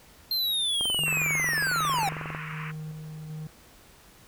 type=linear sweep; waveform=square; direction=down; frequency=4200 to 741 Hz; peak=-25 dBFS; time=0.31-2.09 s; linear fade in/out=2 ms
type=click train; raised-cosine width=1 ms; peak=-22 dBFS; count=35; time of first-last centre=0.81-2.348 s; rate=22.1 Hz
type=tone with tremolo; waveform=triangle; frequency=155.4 Hz; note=D#3; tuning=2 cents flat; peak=-32 dBFS; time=0.99-3.47 s; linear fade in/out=2 ms; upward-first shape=square; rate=1.3 Hz; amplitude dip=30%
type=band-pass noise; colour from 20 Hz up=pink; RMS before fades=-39 dBFS; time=1.05-2.72 s; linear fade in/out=20 ms; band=1000 to 2800 Hz; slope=96 dB/octave
effects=pink hiss -54 dBFS RMS until 4.27 s